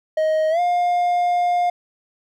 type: tone with pitch glide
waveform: triangle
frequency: 627 to 707.9 Hz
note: D#5 to F5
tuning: +13 to +23 cents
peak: -14 dBFS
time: 0.17-1.7 s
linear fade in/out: 5 ms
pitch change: +210 cents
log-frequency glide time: 0.5-0.6 s
effects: none